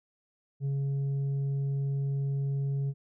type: tone with tanh clipping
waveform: triangle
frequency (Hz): 138.59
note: C#3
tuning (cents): 0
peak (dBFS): -28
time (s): 0.6-2.94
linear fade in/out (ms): 50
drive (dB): 8
effects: none